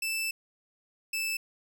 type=tone pair in turn; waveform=sawtooth; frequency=2644 / 2634 Hz; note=E7 / E7; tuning=+5 / -2 cents; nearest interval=unison; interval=7 cents; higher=first; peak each=-26 dBFS; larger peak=neither; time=0.02-0.31 / 1.13-1.37 s; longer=first; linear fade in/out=5 ms; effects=none